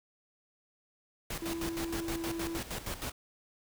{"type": "noise with tremolo", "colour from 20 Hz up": "pink", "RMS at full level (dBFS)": -37, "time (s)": [1.3, 3.12], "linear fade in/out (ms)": 5, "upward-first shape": "square", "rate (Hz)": 6.4, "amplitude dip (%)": 70}
{"type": "tone", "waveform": "triangle", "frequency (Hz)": 333.1, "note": "E4", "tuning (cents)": 18, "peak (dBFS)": -33, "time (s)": [1.42, 2.59], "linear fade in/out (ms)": 2}
{"effects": []}